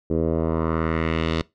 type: tone with low-pass filter sweep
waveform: 10% pulse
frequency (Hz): 81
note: E2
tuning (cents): -30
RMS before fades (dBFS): -23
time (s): 0.1-1.42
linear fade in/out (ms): 5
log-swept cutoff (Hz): 420 to 4200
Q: 1.8
effects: noise-tail reverb RT60 0.2 s tail -21 dB re dry